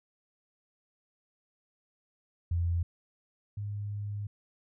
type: tone pair in turn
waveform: sine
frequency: 85.6 / 102.89 Hz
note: F2 / G#2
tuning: -34 / -16 cents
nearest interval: minor third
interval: 318 cents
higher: second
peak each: -26 / -33 dBFS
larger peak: first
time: 2.51-2.83 / 3.57-4.27 s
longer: second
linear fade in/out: 5 ms
effects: none